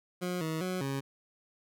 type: tone with pitch steps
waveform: 20% pulse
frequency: 179.7 / 159.4 / 183.9 / 136.9 Hz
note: F3 / D#3 / F#3 / C#3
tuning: +50 / +42 / -10 / -21 cents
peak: -27 dBFS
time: 0.21-1.01 s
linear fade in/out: 20 ms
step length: 200 ms
effects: none